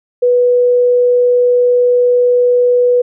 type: tone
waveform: sine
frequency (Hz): 491.1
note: B4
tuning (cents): -10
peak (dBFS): -7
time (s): 0.22-3.02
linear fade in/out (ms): 10
effects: none